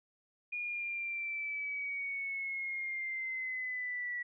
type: linear sweep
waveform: sine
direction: down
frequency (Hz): 2443 to 1940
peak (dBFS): -35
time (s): 0.52-4.23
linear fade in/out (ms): 10
effects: none